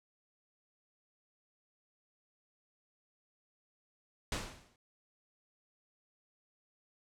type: noise with exponential decay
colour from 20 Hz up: pink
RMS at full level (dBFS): -33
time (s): 4.32-4.76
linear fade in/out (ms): 2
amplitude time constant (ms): 94
effects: low-pass 8000 Hz 12 dB/octave